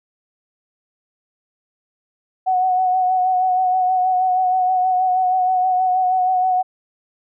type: tone with vibrato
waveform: sine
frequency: 740 Hz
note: F#5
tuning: in tune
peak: -14 dBFS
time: 2.46-6.63 s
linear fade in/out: 20 ms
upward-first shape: sine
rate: 6.3 Hz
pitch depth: 27 cents each way
effects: none